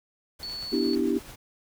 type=noise with tremolo; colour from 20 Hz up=pink; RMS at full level=-44 dBFS; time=0.39-1.36 s; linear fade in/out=10 ms; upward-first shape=triangle; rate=9.1 Hz; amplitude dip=40%
type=tone; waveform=sine; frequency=4435 Hz; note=C#8; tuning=in tune; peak=-33 dBFS; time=0.43-0.95 s; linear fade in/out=0 ms
type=clicks; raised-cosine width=0.2 ms; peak=-27 dBFS; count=3; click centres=0.498 / 0.626 / 0.934 s
type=chord; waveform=sine; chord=E minor seventh; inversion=second; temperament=equal; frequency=246.9 / 293.7 / 329.6 / 392 Hz; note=B3 / D4 / E4 / G4; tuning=0 / 0 / 0 / 0 cents; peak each=-28 dBFS; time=0.72-1.19 s; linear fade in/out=10 ms
effects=none